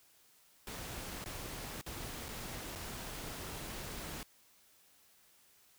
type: noise with dropouts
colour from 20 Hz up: pink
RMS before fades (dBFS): -44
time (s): 0.67-4.23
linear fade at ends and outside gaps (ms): 1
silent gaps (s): 1.241-1.259 / 1.813-1.863 / 2.284-2.288 / 2.753-2.758
effects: white hiss -66 dBFS RMS until 5.78 s